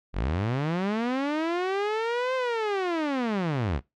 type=linear two-way sweep; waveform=sawtooth; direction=up then down; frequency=38.49 to 523.3 to 56.2 Hz; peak=-21 dBFS; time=0.13-3.81 s; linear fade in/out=50 ms; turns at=2.35 s; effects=noise-tail reverb RT60 0.2 s tail -22 dB re dry + low-pass 3000 Hz 12 dB/octave